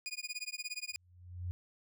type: tone with tremolo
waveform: 20% pulse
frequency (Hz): 2457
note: D#7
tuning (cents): -22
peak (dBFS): -31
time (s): 0.06-0.96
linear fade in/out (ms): 0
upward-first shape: sine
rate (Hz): 17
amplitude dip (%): 100
type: tone with exponential growth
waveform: sine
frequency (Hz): 89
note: F2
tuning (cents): +33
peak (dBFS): -33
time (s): 0.91-1.51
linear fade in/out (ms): 0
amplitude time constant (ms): 130
effects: none